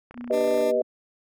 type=click train; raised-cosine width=0.5 ms; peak=-28 dBFS; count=16; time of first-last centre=0.11-0.61 s; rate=30 Hz
type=tone with vibrato; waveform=sine; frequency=240.4 Hz; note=B3; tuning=46 cents flat; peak=-33 dBFS; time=0.14-0.83 s; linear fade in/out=50 ms; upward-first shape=sine; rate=3.3 Hz; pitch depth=12 cents each way
type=chord; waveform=sine; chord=G augmented; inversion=none; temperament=equal; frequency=392 / 493.9 / 622.3 Hz; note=G4 / B4 / D#5; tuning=0 / 0 / 0 cents; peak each=-27 / -24 / -23 dBFS; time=0.3-0.82 s; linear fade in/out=5 ms
type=tone; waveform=20% pulse; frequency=297.4 Hz; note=D4; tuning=22 cents sharp; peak=-25 dBFS; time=0.32-0.72 s; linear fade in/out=20 ms
effects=none